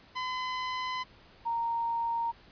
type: tone pair in turn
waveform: sawtooth / sine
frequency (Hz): 1016 / 927.9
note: B5 / A#5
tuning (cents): +49 / -8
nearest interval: major second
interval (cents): 157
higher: first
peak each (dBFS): -28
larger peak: neither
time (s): 0.15-1.04 / 1.45-2.32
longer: first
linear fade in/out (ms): 20
effects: pink hiss -57 dBFS RMS until 2.51 s + resampled to 11025 Hz